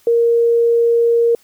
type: tone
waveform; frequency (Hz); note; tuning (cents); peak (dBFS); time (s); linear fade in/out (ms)
sine; 467.2; A#4; +4; -10; 0.07-1.35; 2
effects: white hiss -53 dBFS RMS until 1.43 s